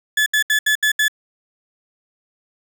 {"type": "tone bursts", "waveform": "35% pulse", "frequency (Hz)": 1721, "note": "A6", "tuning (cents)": -39, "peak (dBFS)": -12, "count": 6, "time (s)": [0.17, 1.082], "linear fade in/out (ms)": 5, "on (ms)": 92, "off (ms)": 72, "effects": []}